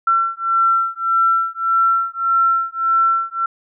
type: beating tone pair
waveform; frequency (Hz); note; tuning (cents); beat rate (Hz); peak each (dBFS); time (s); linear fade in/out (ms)
sine; 1349 / 1350.7; E6 / E6; +40 / +42; 1.7; -17 / -17; 0.07-3.46; 5
effects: none